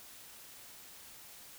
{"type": "silence", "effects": ["white hiss -53 dBFS RMS until 1.58 s"]}